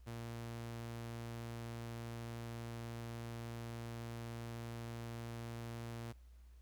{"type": "tone", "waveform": "sawtooth", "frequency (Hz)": 116.54, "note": "A#2", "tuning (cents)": 0, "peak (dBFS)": -40, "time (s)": [0.06, 6.13], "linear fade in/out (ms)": 20, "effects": ["added 60 Hz sine -56 dBFS peak until 6.61 s", "pink hiss -75 dBFS RMS until 6.61 s"]}